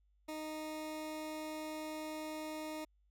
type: tone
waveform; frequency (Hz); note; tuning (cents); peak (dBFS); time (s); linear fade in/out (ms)
20% pulse; 310; D#4; -6; -36; 0.28-2.85; 10
effects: added 50 Hz sine -69 dBFS peak until 3.1 s